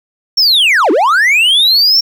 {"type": "linear two-way sweep", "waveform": "triangle", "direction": "down then up", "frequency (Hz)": [5550, 277.2, 5550], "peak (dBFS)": -5, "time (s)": [0.37, 2.01], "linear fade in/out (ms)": 10, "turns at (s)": 0.91, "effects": []}